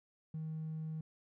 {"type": "tone", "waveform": "triangle", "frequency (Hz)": 157.8, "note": "D#3", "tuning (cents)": 25, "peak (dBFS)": -35, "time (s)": [0.34, 1.01], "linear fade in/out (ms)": 5, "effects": ["tanh soft clip ceiling -35 dBFS"]}